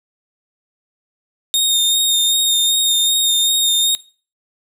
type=tone with vibrato; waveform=sawtooth; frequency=3683 Hz; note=A#7; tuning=22 cents flat; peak=-10 dBFS; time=1.54-3.95 s; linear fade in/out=0 ms; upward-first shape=sine; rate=2.6 Hz; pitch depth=22 cents each way; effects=noise-tail reverb RT60 0.4 s tail -21 dB re dry